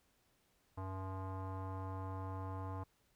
square tone with low-pass filter, 94.9 Hz, F#2, 44 cents sharp, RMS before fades -43 dBFS, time 0.77-2.84 s, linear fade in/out 10 ms, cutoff 1000 Hz, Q 4.3, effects pink hiss -75 dBFS RMS until 3.15 s

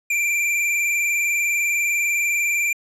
square tone with vibrato, 2362 Hz, D7, 9 cents sharp, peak -19 dBFS, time 0.1-2.73 s, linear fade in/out 5 ms, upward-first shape sine, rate 20 Hz, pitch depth 39 cents each way, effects low-pass 12000 Hz 12 dB/octave

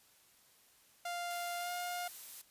sawtooth tone with pitch glide, 698.5 to 709.5 Hz, F5 to F5, 0 to +27 cents, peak -34 dBFS, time 1.05-2.08 s, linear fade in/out 5 ms, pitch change +27 cents, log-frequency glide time 1.58-1.71 s
blue noise, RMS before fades -48 dBFS, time 1.3-2.42 s, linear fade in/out 10 ms
effects white hiss -66 dBFS RMS until 2.5 s + resampled to 32000 Hz

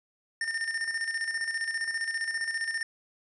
square tone with tremolo, 1814 Hz, A#6, 48 cents flat, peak -28 dBFS, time 0.41-2.83 s, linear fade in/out 2 ms, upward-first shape square, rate 15 Hz, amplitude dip 55%, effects resampled to 24000 Hz

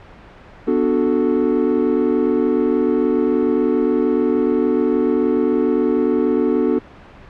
triangle chord, B minor seventh, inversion none, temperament equal, 246.9 / 293.7 / 370 / 440 Hz, B3 / D4 / F#4 / A4, 0 / 0 / 0 / 0 cents, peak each -18 dBFS, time 0.67-6.79 s, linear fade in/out 10 ms, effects pink hiss -41 dBFS RMS until 7.29 s + low-pass 2000 Hz 12 dB/octave

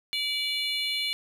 triangle tone cluster, 2305 / 2918 / 3490 / 4159 Hz, D7 / F#7 / A7 / C8, -33 / -25 / -15 / -11 cents, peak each -31 dBFS, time 0.13-1.13 s, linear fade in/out 0 ms, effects none

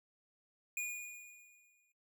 square tone with exponential decay, 2444 Hz, D#7, 32 cents flat, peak -35 dBFS, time 0.77-1.92 s, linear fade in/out 2 ms, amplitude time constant 250 ms, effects noise-tail reverb RT60 0.1 s tail -17 dB re dry

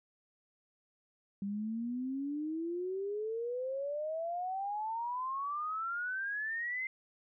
sine exponential sweep, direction up, 196.1 to 2093 Hz, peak -34 dBFS, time 1.42-6.87 s, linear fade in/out 2 ms, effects none

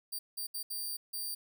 5% pulse tone bursts at uneven times, 4687 Hz, D8, 4 cents flat, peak -29 dBFS, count 5, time 0.12-0.19 / 0.37-0.47 / 0.54-0.63 / 0.7-0.97 / 1.13-1.35 s, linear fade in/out 10 ms, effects none

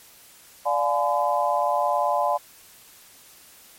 sine chord, D diminished seventh, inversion none, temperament just, 587.3 / 704.8 / 845.8 / 1014.9 Hz, D5 / F5 / Ab5 / Cb6, 0 / +16 / +31 / +47 cents, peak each -25 dBFS, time 0.65-2.38 s, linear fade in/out 20 ms, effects white hiss -50 dBFS RMS until 3.78 s + MP3 64 kbps

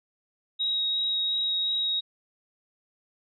sine tone with vibrato, 3798 Hz, A#7, 32 cents sharp, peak -24 dBFS, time 0.59-2.01 s, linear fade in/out 20 ms, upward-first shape sine, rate 2.8 Hz, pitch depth 9 cents each way, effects none

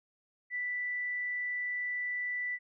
sine tone, 1975.5 Hz, B6, in tune, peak -32 dBFS, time 0.5-2.59 s, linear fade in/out 50 ms, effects none

